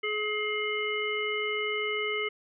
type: harmonic tone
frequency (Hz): 423.7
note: G#4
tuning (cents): +35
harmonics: 1 / 3 / 5 / 7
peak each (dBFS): -32 / -37 / -31 / -36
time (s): 0.03-2.29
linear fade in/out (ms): 10
effects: none